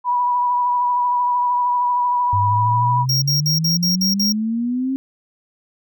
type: tone with vibrato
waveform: sine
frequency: 979 Hz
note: B5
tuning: 15 cents flat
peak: -15 dBFS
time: 0.04-3.06 s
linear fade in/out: 50 ms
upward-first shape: sine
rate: 13 Hz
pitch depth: 22 cents each way
type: exponential sweep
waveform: sine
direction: up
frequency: 98 to 270 Hz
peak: -18 dBFS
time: 2.33-4.96 s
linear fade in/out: 0 ms
type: tone bursts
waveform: square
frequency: 5588 Hz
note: F8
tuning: in tune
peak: -17 dBFS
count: 7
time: 3.09-4.324 s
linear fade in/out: 5 ms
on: 130 ms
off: 54 ms
effects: none